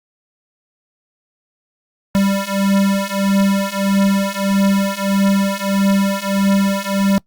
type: beating tone pair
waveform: square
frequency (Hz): 196 / 197.6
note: G3 / G3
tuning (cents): 0 / +14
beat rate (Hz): 1.6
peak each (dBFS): -18 / -17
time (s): 2.15-7.18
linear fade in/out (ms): 0
effects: noise-tail reverb RT60 0.1 s tail -25 dB re dry + Opus 48 kbps